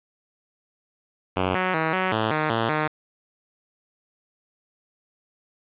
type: tone with pitch steps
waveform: 5% pulse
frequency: 92.7 / 184.9 / 160 / 186.6 / 110 / 154.2 / 113.9 / 153.6 Hz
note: F#2 / F#3 / D#3 / F#3 / A2 / D#3 / A#2 / D#3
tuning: +4 / -1 / +49 / +15 / 0 / -15 / -40 / -22 cents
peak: -10 dBFS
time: 1.36-2.88 s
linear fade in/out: 10 ms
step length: 190 ms
effects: resampled to 8000 Hz + 7-bit